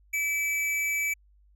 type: tone with amplitude modulation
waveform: square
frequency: 2306 Hz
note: D7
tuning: 32 cents flat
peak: -25 dBFS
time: 0.13-1.14 s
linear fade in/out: 10 ms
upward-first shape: sine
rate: 289 Hz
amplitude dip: 30%
effects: added 50 Hz sine -57 dBFS peak until 1.55 s